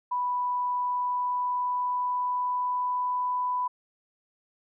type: tone with pitch glide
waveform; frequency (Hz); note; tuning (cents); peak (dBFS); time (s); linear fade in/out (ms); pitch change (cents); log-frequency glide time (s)
sine; 987.8 to 994.7; B5 to B5; 0 to +12; -25; 0.11-3.68; 10; +12; 0.73-3.35
effects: none